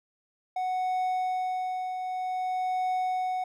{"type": "tone with tremolo", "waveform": "triangle", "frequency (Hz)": 740, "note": "F#5", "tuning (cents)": 0, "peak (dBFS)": -23, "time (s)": [0.56, 3.44], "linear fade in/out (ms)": 5, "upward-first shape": "triangle", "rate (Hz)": 0.53, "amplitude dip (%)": 50, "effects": []}